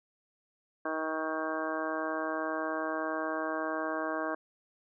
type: harmonic tone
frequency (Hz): 158.3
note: D#3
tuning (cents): +30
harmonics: 2 / 3 / 4 / 5 / 6 / 7 / 8 / 9 / 10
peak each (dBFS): -37 / -41 / -36 / -43 / -44 / -38 / -45 / -46 / -39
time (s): 0.85-4.35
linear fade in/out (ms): 5
effects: none